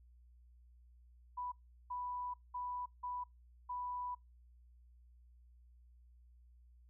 sine tone bursts at uneven times, 987.8 Hz, B5, in tune, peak -39 dBFS, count 5, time 1.37-1.52 / 1.9-2.34 / 2.54-2.86 / 3.03-3.24 / 3.69-4.15 s, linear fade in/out 10 ms, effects noise-tail reverb RT60 0.2 s tail -25 dB re dry + added 60 Hz sine -60 dBFS peak until 6.89 s

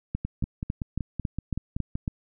two click trains, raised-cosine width 5 ms, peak -15 / -17 dBFS, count 8 / 10, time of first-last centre 0.15-2.078 / 0.25-1.955 s, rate 3.63 / 5.28 Hz, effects none

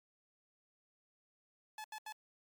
sawtooth tone bursts, 861 Hz, A5, 38 cents flat, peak -40 dBFS, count 3, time 1.78-2.124 s, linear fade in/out 2 ms, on 62 ms, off 79 ms, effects MP3 96 kbps

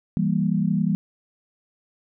sine chord, E diminished, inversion none, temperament equal, 164.81 / 196 / 233.1 Hz, E3 / G3 / Bb3, 0 / 0 / 0 cents, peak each -23 / -22 / -26 dBFS, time 0.17-0.95 s, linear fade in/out 0 ms, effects none

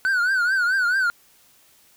triangle tone with vibrato, 1491 Hz, F#6, 13 cents sharp, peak -16 dBFS, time 0.05-1.1 s, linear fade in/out 0 ms, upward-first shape triangle, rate 4.6 Hz, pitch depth 130 cents each way, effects white hiss -56 dBFS RMS until 1.96 s

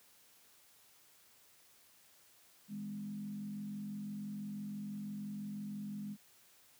sine tone with frequency modulation, 205.5 Hz, G#3, 18 cents flat, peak -40 dBFS, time 2.68-6.17 s, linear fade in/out 50 ms, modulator 46 Hz, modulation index 0.58, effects white hiss -65 dBFS RMS until 6.79 s + high-pass 60 Hz 12 dB/octave

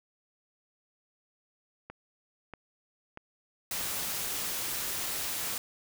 click train, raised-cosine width 0.5 ms, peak -27 dBFS, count 4, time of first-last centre 1.9-3.811 s, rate 1.57 Hz
white noise, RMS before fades -34 dBFS, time 3.71-5.58 s, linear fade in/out 2 ms
effects none

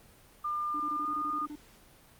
sine tone with pitch glide, 1200 to 1220.3 Hz, D6 to D#6, +37 to -34 cents, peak -30 dBFS, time 0.44-1.46 s, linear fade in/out 10 ms, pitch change +29 cents, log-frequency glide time 0.97-1.08 s
triangle tone bursts, 297 Hz, D4, 20 cents sharp, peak -37 dBFS, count 10, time 0.74-1.557 s, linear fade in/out 5 ms, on 61 ms, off 23 ms
effects pink hiss -58 dBFS RMS until 2.19 s + Opus 32 kbps

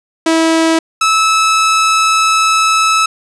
sawtooth tone pair in turn, 325.1 / 1303.6 Hz, E4 / E6, -24 / -20 cents, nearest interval 2 octaves, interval 2404 cents, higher second, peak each -5 dBFS, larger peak neither, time 0.26-0.79 / 1.01-3.06 s, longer second, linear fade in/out 5 ms, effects resampled to 22050 Hz + 7-bit

